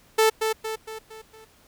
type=tone with echo; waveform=sawtooth; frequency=440 Hz; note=A4; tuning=in tune; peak=-12 dBFS; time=0.18-0.3 s; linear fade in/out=10 ms; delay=230 ms; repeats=5; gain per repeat=-6 dB; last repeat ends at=1.45 s; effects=pink hiss -57 dBFS RMS until 1.67 s